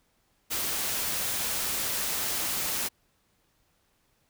white noise, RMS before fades -30 dBFS, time 0.5-2.89 s, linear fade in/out 20 ms, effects pink hiss -70 dBFS RMS until 4.29 s

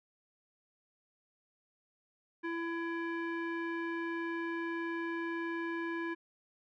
square tone with low-pass filter, 334.8 Hz, E4, 27 cents sharp, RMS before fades -37 dBFS, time 2.43-6.15 s, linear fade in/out 20 ms, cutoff 1900 Hz, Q 3.2, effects none

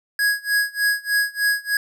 square tone with tremolo, 1661 Hz, G#6, in tune, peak -16 dBFS, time 0.19-1.77 s, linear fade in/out 2 ms, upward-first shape sine, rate 3.3 Hz, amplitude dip 95%, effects none

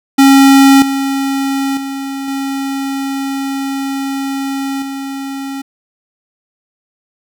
square tone with level steps, 272.9 Hz, C#4, 27 cents flat, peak -4 / -14 / -20 / -17 / -21 dBFS, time 0.18-5.62 s, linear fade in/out 10 ms, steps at 0.82 / 1.77 / 2.28 / 4.82 s, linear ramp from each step 2 ms, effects none

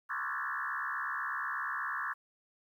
sine tone with frequency modulation, 1401 Hz, F6, 5 cents sharp, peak -33 dBFS, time 0.09-2.14 s, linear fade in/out 20 ms, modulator 68.2 Hz, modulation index 5.4, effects 11-bit

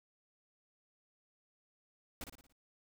pink noise with echo, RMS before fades -43 dBFS, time 2.21-2.24 s, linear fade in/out 2 ms, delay 57 ms, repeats 5, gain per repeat -6 dB, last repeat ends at 2.525 s, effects none

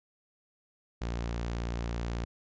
sawtooth tone, 58.27 Hz, A#1, in tune, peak -28 dBFS, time 1.01-2.25 s, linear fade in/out 10 ms, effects resampled to 16000 Hz

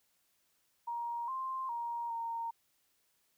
sine tone with pitch steps, 942 / 1050 / 940 / 923 Hz, A#5 / C6 / A#5 / A#5, +18 / +6 / +14 / -17 cents, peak -35 dBFS, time 0.87-2.51 s, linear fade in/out 10 ms, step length 410 ms, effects white hiss -75 dBFS RMS until 3.37 s

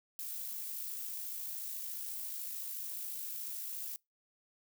violet noise with amplitude modulation, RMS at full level -40 dBFS, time 0.19-3.96 s, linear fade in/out 0 ms, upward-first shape sine, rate 54 Hz, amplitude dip 30%, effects noise-tail reverb RT60 0.2 s tail -25 dB re dry

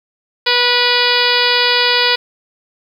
harmonic tone, 488.4 Hz, B4, 19 cents flat, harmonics 1 / 2 / 3 / 4 / 5 / 6 / 7 / 8 / 9 / 10, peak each -20 / -20 / -20 / -20 / -20 / -20 / -20 / -20 / -20 / -20 dBFS, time 0.46-2.16 s, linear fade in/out 10 ms, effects 7-bit

